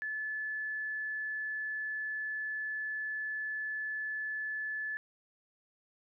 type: tone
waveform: sine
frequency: 1730 Hz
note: A6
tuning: 30 cents flat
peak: -34 dBFS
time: 0.02-4.97 s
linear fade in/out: 0 ms
effects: none